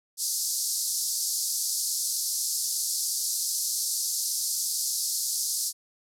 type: band-pass noise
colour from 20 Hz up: pink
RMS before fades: -29 dBFS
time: 0.17-5.73 s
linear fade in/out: 50 ms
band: 4600 to 13000 Hz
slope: 48 dB/octave
effects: none